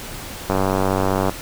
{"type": "click train", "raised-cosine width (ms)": 1, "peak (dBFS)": -5, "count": 77, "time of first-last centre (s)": [0.5, 1.295], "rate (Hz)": 95.6, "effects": ["pink hiss -33 dBFS RMS until 1.41 s"]}